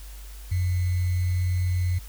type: tone with sample-and-hold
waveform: sine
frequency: 90.1 Hz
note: F#2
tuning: 45 cents flat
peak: -21 dBFS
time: 0.51-1.99 s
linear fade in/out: 10 ms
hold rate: 2100 Hz
effects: added 50 Hz sine -38 dBFS peak until 2.08 s + white hiss -49 dBFS RMS until 2.08 s